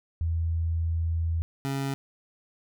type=tone pair in turn; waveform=sine / 25% pulse; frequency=82.5 / 137.04 Hz; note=E2 / C#3; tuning=+2 / -19 cents; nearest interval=major sixth; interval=879 cents; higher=second; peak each=-24 dBFS; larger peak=neither; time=0.21-1.42 / 1.65-1.94 s; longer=first; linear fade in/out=0 ms; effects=none